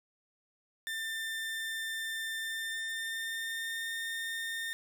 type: tone with pitch glide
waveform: 30% pulse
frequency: 1791 to 1821.3 Hz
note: A6 to A#6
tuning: +30 to -41 cents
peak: -32 dBFS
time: 0.87-4.73 s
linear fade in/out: 0 ms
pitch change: +29 cents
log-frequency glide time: 2.39-3.91 s
effects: none